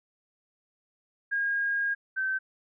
sine tone pair in turn, 1627 / 1544.4 Hz, G#6 / G6, -36 / -26 cents, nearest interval minor second, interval 90 cents, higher first, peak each -25 / -26 dBFS, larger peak first, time 1.31-1.95 / 2.16-2.39 s, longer first, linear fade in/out 20 ms, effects none

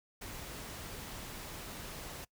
pink noise, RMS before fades -45 dBFS, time 0.21-2.25 s, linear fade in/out 10 ms, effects noise-tail reverb RT60 0.1 s tail -22 dB re dry

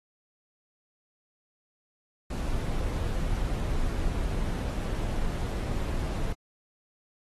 brown noise, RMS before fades -29 dBFS, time 2.3-6.33 s, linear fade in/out 5 ms, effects AAC 32 kbps

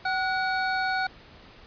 square tone pair together, 759 / 1462.9 Hz, F#5 / F#6, +44 / -20 cents, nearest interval major seventh, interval 1136 cents, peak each -28 dBFS, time 0.05-1.07 s, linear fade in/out 5 ms, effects pink hiss -50 dBFS RMS until 1.66 s + resampled to 11025 Hz

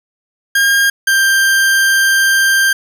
40% pulse tone pair in turn, 1614 / 1581.7 Hz, G#6 / G6, -50 / +15 cents, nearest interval unison, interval 35 cents, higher first, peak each -8 dBFS, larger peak neither, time 0.55-0.9 / 1.07-2.73 s, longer second, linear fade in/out 5 ms, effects none

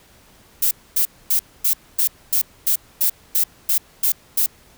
violet noise bursts, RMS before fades -17 dBFS, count 12, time 0.62-4.462 s, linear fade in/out 5 ms, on 91 ms, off 250 ms, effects pink hiss -51 dBFS RMS until 4.77 s

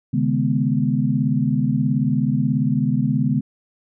sine tone cluster, 133.9 / 152.4 / 211.8 / 248.7 Hz, C3 / D#3 / G#3 / B3, +40 / -36 / +34 / +12 cents, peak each -22 dBFS, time 0.13-3.41 s, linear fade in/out 10 ms, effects none

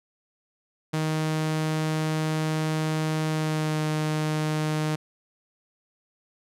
sawtooth tone with pitch glide, 156.5 to 154.26 Hz, D#3 to D#3, +10 to -15 cents, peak -20 dBFS, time 0.93-4.96 s, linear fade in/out 10 ms, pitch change -25 cents, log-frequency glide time 3.3-3.82 s, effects low-pass 11000 Hz 12 dB/octave

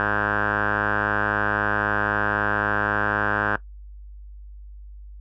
5% pulse tone with low-pass filter, 103.83 Hz, G#2, in tune, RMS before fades -23 dBFS, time 0-3.56 s, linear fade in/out 0 ms, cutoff 1600 Hz, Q 8.9, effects noise-tail reverb RT60 0.1 s tail -17 dB re dry + added 50 Hz sine -38 dBFS peak until 5.2 s

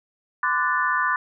sine chord, D dominant seventh, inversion third, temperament equal with one note detuned, 1019.7 / 1174.7 / 1480 / 1760 Hz, C6 / D6 / F#6 / A6, -45 / 0 / 0 / 0 cents, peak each -25 dBFS, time 0.43-1.16 s, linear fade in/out 2 ms, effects none

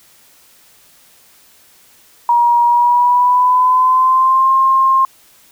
sine tone with pitch glide, 952 to 1062.4 Hz, A#5 to C6, +36 to +26 cents, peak -8 dBFS, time 2.29-5.05 s, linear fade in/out 2 ms, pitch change +190 cents, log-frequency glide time 2.65-4.52 s, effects white hiss -48 dBFS RMS until 5.51 s

